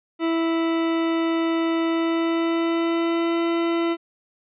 40% pulse tone with pitch glide, 329.6 to 336.1 Hz, E4 to E4, 0 to +34 cents, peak -19 dBFS, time 0.19-3.97 s, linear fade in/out 50 ms, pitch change +34 cents, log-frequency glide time 1.87-3.44 s, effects resampled to 8000 Hz

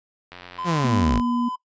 click train, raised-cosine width 0.3 ms, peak -23 dBFS, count 50, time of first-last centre 0.32-0.869 s, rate 89.2 Hz
triangle tone with pitch glide, 1023 to 1010.1 Hz, C6 to B5, -39 to +39 cents, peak -26 dBFS, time 0.58-1.56 s, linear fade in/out 10 ms, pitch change -22 cents, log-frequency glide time 0.8-0.93 s
sawtooth linear sweep, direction down, 183.3 to 38.89 Hz, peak -16 dBFS, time 0.64-1.22 s, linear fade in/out 50 ms
sine tone, 240 Hz, B3, 49 cents flat, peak -20 dBFS, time 0.84-1.49 s, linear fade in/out 10 ms
effects noise-tail reverb RT60 0.1 s tail -19 dB re dry + resampled to 16000 Hz

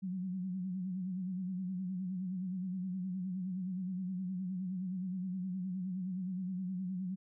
sine tone with vibrato, 185 Hz, F#3, in tune, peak -35 dBFS, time 0.02-7.16 s, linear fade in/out 20 ms, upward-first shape sine, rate 9.6 Hz, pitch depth 69 cents each way, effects none

